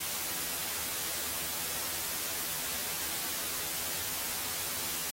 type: noise with comb filter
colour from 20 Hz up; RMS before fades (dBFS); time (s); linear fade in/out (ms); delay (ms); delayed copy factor
white; -35; 0-5.11; 10; 12; +0.8
effects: AAC 48 kbps